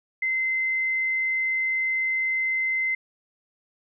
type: tone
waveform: sine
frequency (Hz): 2066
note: C7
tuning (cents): -22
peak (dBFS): -22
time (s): 0.22-2.95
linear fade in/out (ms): 5
effects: none